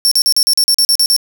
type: tone bursts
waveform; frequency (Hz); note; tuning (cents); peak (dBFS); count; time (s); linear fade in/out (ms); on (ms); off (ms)
sawtooth; 5450; F8; -43; -6; 11; 0.05-1.164; 0; 64; 41
effects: none